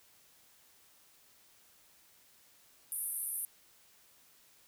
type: band-pass noise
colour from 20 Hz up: pink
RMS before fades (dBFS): -38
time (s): 2.92-3.45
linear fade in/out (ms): 0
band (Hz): 9200 to 13000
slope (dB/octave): 96
effects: white hiss -64 dBFS RMS until 4.67 s